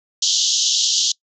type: band-pass noise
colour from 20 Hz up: white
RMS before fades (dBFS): -18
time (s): 0.22-1.12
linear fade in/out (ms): 5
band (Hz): 3000 to 6900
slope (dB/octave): 96
effects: noise-tail reverb RT60 0.1 s tail -24 dB re dry